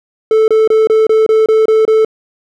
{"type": "tone bursts", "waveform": "triangle", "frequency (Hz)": 438.9, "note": "A4", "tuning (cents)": -4, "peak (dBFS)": -4, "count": 9, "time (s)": [0.31, 2.048], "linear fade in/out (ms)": 2, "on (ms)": 170, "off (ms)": 26, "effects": []}